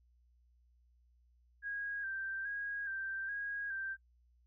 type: tone with vibrato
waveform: sine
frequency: 1605 Hz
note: G6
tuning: 40 cents sharp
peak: -37 dBFS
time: 1.62-3.97 s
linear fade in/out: 50 ms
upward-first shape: square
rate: 1.2 Hz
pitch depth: 39 cents each way
effects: noise-tail reverb RT60 0.1 s tail -22 dB re dry + added 60 Hz sine -66 dBFS peak until 4.46 s